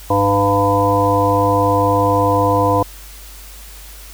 harmonic tone with a mistuned harmonic, 100 Hz, G2, 35 cents sharp, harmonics 1 / 3 / 5 / 7 / 9 / 10, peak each -19 / -20 / -17 / -20 / -21 / -17 dBFS, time 0.1-2.83 s, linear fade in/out 5 ms, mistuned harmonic 1, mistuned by +31 cents, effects added 50 Hz sine -36 dBFS peak until 4.13 s + white hiss -39 dBFS RMS until 4.13 s

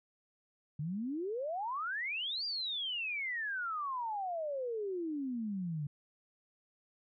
sine exponential two-way sweep, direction up then down, 141 to 4835 to 141 Hz, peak -34 dBFS, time 0.79-5.87 s, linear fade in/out 5 ms, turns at 2.45 s, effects MP3 64 kbps

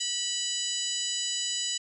harmonic tone with a mistuned harmonic, 987.8 Hz, B5, in tune, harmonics 2 / 3 / 4 / 5 / 6 / 7 / 8, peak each -43 / -33 / -37 / -37 / -43 / -34 / -36 dBFS, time 0-1.78 s, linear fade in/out 10 ms, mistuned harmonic 2, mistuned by -31 cents, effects none

